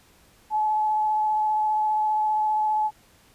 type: tone with vibrato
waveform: sine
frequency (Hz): 857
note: A5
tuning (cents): -46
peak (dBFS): -20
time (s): 0.5-2.91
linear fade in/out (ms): 50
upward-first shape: triangle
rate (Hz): 15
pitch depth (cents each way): 14
effects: pink hiss -57 dBFS RMS until 3.34 s + resampled to 32000 Hz